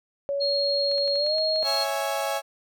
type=tone with pitch glide; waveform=sine; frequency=562 to 630.8 Hz; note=C#5 to D#5; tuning=+24 to +24 cents; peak=-24 dBFS; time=0.29-1.63 s; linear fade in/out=0 ms; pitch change=+200 cents; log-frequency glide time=1.16-1.36 s
type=tone; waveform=sine; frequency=4268 Hz; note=C8; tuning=34 cents sharp; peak=-24 dBFS; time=0.4-1.85 s; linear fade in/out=20 ms
type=clicks; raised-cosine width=0.2 ms; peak=-26 dBFS; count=9; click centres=0.915 / 0.981 / 1.078 / 1.157 / 1.265 / 1.383 / 1.56 / 1.626 / 1.744 s
type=chord; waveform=35% pulse; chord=C# minor; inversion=none; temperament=equal; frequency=554.4 / 659.3 / 830.6 Hz; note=C#5 / E5 / G#5; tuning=0 / 0 / 0 cents; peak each=-28 dBFS; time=1.63-2.42 s; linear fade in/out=50 ms
effects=none

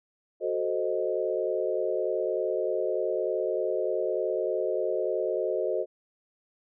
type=chord; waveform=sine; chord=F# diminished seventh; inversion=none; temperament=equal; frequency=370 / 440 / 523.3 / 622.3 Hz; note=F#4 / A4 / C5 / Eb5; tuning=0 / 0 / 0 / 0 cents; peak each=-31 dBFS; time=0.4-5.86 s; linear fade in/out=50 ms; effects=none

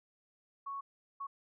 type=tone bursts at uneven times; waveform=sine; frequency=1108.7 Hz; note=C#6; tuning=in tune; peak=-38 dBFS; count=2; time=0.66-0.81 / 1.2-1.27 s; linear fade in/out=10 ms; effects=none

